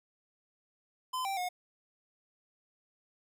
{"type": "tone with pitch steps", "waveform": "square", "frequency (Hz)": [1022, 781, 723], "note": ["C6", "G5", "F#5"], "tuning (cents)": [-41, -7, -40], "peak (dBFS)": -33, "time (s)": [1.13, 1.49], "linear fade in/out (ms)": 10, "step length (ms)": 120, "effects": []}